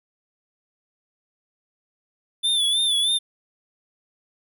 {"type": "tone with vibrato", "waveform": "square", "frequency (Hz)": 3500, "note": "A7", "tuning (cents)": -10, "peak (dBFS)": -19, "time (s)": [2.43, 3.19], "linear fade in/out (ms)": 20, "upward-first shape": "sine", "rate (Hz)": 3.2, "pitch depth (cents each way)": 66, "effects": []}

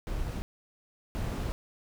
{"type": "noise bursts at uneven times", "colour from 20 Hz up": "brown", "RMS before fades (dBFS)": -33, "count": 2, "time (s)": [[0.07, 0.42], [1.15, 1.52]], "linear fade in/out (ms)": 0, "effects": []}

